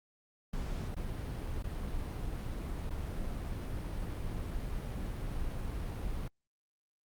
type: noise with dropouts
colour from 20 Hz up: brown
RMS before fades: -37 dBFS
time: 0.53-6.28 s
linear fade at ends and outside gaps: 5 ms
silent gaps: 0.947-0.965 / 1.627-1.64 / 2.896-2.905 s
effects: Opus 48 kbps